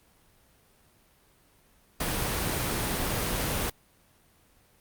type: noise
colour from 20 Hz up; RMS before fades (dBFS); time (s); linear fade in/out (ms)
pink; -29; 2-3.7; 5
effects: pink hiss -62 dBFS RMS until 4.8 s + Opus 32 kbps